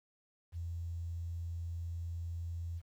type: tone with quantisation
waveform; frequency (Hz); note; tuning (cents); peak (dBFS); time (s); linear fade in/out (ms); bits
sine; 84.7; E2; +48; -37; 0.52-2.82; 50; 11
effects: none